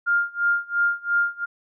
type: tone with tremolo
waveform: sine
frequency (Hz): 1404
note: F6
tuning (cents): +9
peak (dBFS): -16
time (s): 0.06-1.46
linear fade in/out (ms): 20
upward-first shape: sine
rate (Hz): 2.9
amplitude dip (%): 95
effects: none